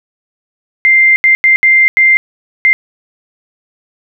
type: tone bursts at uneven times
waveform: sine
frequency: 2093 Hz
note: C7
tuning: in tune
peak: -4 dBFS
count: 6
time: 0.85-1.16 / 1.24-1.35 / 1.44-1.56 / 1.63-1.88 / 1.97-2.17 / 2.65-2.73 s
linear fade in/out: 0 ms
effects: none